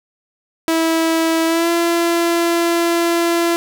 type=tone with pitch glide; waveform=sawtooth; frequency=326.3 to 339.4 Hz; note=E4 to F4; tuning=-18 to -49 cents; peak=-10 dBFS; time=0.68-3.56 s; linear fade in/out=0 ms; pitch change=+69 cents; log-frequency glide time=1.46-1.7 s; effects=none